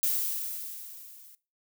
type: noise with level ramp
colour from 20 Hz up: violet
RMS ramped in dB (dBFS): -26 to -53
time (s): 0.03-1.35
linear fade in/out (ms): 0
effects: noise-tail reverb RT60 0.3 s tail -19 dB re dry